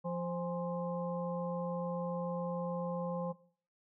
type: harmonic tone with a mistuned harmonic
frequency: 174.61 Hz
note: F3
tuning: in tune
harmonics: 1 / 3 / 5 / 6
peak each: -37 / -38 / -45 / -45 dBFS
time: 0.04-3.33 s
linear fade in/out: 20 ms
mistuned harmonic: 5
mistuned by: -91 cents
effects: noise-tail reverb RT60 0.5 s tail -19 dB re dry

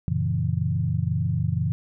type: chord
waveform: sine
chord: F# dominant seventh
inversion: none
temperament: equal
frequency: 92.5 / 116.54 / 138.59 / 164.81 Hz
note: F#2 / A#2 / C#3 / E3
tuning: 0 / 0 / 0 / 0 cents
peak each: -27 dBFS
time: 0.08-1.72 s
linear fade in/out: 0 ms
effects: none

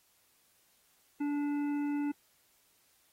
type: harmonic tone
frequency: 290 Hz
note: D4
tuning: 22 cents flat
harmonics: 1 / 3 / 5 / 7 / 9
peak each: -30 / -45 / -51 / -54 / -54 dBFS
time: 1.2-2.12 s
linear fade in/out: 10 ms
effects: white hiss -69 dBFS RMS until 3.12 s + AAC 48 kbps

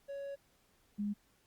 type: tone pair in turn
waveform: triangle / sine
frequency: 558 / 205.8 Hz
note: C#5 / G#3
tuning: +11 / -16 cents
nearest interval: octave + perfect fourth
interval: 1727 cents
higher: first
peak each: -38 / -33 dBFS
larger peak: second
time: 0.08-0.36 / 0.98-1.14 s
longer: first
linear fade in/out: 20 ms
effects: pink hiss -71 dBFS RMS until 1.46 s + Opus 48 kbps

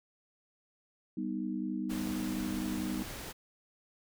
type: chord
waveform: sine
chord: G augmented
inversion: none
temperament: equal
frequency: 196 / 246.9 / 311.1 Hz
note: G3 / B3 / D#4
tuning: 0 / 0 / 0 cents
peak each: -37 dBFS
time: 1.17-3.03 s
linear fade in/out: 5 ms
type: noise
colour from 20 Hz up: pink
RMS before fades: -43 dBFS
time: 1.89-3.33 s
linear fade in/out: 20 ms
effects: none

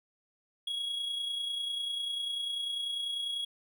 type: tone with amplitude modulation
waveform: triangle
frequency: 3322 Hz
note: G#7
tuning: in tune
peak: -29 dBFS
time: 0.67-3.45 s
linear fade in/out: 5 ms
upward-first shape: sine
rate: 30.1 Hz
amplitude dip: 40%
effects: none

